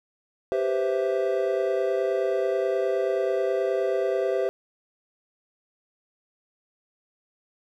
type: chord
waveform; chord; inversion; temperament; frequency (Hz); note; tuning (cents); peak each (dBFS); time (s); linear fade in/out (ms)
triangle; C major seventh; second; equal; 392 / 493.9 / 523.3 / 659.3; G4 / B4 / C5 / E5; 0 / 0 / 0 / 0; -24 / -30 / -25 / -27; 0.52-4.49; 0
effects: none